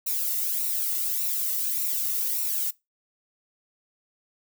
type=noise with flanger; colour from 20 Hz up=violet; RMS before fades=-27 dBFS; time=0.06-2.71 s; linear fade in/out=10 ms; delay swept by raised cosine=0.61 to 1.27 ms; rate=1.7 Hz; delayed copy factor=-0.6; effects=noise-tail reverb RT60 0.2 s tail -21 dB re dry